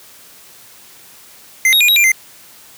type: tone with pitch steps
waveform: square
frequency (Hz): 2077 / 3772 / 2437 / 3830 / 2384 / 2080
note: C7 / A#7 / D#7 / A#7 / D7 / C7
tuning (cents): -13 / +20 / -37 / +46 / +25 / -11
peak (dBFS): -9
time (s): 1.65-2.118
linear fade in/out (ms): 2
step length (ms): 78
effects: white hiss -42 dBFS RMS until 2.77 s + high-pass 60 Hz 12 dB/octave